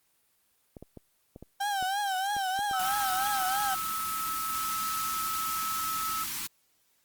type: clicks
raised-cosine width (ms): 2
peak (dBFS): -30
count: 9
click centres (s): 0.768 / 0.826 / 0.973 / 1.361 / 1.426 / 1.826 / 2.366 / 2.591 / 2.712
type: tone with vibrato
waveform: 35% pulse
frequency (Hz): 784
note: G5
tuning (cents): 0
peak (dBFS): -26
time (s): 1.6-3.75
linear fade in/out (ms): 10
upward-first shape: triangle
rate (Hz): 3.1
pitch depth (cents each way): 110
type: tone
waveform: sine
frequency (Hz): 1300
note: E6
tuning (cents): -24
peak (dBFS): -31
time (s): 2.73-6.24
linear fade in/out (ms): 5
type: band-stop noise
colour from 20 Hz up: white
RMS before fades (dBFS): -35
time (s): 2.79-6.47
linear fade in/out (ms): 5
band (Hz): 370 to 850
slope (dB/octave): 96
effects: white hiss -70 dBFS RMS until 7.04 s + Opus 24 kbps